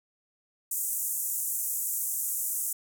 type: band-pass noise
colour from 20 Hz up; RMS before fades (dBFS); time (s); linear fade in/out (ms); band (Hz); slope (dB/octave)
white; -31; 0.71-2.73; 5; 6800 to 16000; 48
effects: none